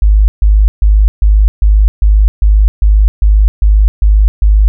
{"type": "tone bursts", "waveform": "sine", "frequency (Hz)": 51.5, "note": "G#1", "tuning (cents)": -14, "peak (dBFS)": -3, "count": 12, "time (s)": [0.02, 4.68], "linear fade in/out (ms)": 0, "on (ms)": 260, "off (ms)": 140, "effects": []}